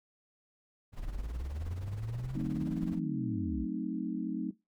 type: noise with tremolo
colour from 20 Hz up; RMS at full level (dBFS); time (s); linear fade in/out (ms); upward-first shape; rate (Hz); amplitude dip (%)
brown; -41; 0.92-3; 50; sine; 19; 70
type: linear two-way sweep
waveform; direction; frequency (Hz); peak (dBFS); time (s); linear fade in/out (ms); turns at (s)
sine; up then down; 32.7 to 176.2 to 52.6; -36; 0.98-3.67; 50; 2.94
type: chord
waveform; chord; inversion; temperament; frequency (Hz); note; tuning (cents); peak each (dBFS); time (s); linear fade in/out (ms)
sine; F# diminished seventh; none; equal; 185 / 220 / 261.6 / 311.1; F#3 / A3 / C4 / Eb4; 0 / 0 / 0 / 0; -38; 2.35-4.51; 5
effects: noise-tail reverb RT60 0.2 s tail -19 dB re dry